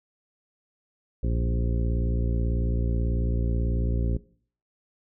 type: harmonic tone with a mistuned harmonic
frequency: 58.27 Hz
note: A#1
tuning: in tune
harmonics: 1 / 2 / 3 / 4 / 5 / 6 / 7 / 9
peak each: -24 / -30 / -34 / -36 / -38 / -40 / -41 / -43 dBFS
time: 1.23-4.17 s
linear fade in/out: 5 ms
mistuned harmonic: 1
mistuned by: +52 cents
effects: noise-tail reverb RT60 0.5 s tail -19 dB re dry